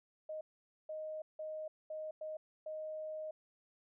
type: tone bursts at uneven times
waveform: sine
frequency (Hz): 622.3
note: D#5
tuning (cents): 0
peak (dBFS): -40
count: 6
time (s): 0.29-0.41 / 0.89-1.22 / 1.39-1.68 / 1.9-2.11 / 2.21-2.37 / 2.66-3.31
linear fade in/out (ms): 5
effects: none